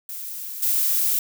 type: noise with level steps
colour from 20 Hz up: violet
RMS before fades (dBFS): -33 / -21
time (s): 0.09-1.19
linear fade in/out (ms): 2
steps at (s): 0.62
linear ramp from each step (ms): 10
effects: none